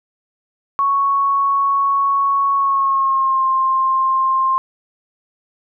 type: tone with pitch glide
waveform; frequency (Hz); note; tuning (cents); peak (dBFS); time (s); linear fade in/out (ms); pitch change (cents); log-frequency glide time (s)
sine; 1108.7 to 1056.8; C#6 to C6; 0 to +17; -13; 0.79-4.58; 0; -83; 2.55-3.46
effects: none